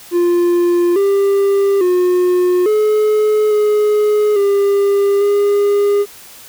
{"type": "tone with pitch steps", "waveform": "triangle", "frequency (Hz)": [349.1, 396.9, 360.1, 426.5, 420.8, 400.3, 406.9], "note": ["F4", "G4", "F#4", "G#4", "G#4", "G4", "G#4"], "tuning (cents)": [-1, 22, -47, 46, 23, 36, -35], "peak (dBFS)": -8, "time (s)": [0.11, 6.06], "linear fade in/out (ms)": 50, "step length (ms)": 850, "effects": ["white hiss -38 dBFS RMS until 6.48 s"]}